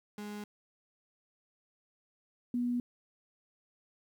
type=tone pair in turn; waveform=35% pulse / sine; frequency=207.7 / 243.4 Hz; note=G#3 / B3; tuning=0 / -25 cents; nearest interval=minor third; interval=275 cents; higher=second; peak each=-38 / -29 dBFS; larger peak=second; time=0.18-0.44 / 2.54-2.8 s; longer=neither; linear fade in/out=2 ms; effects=11-bit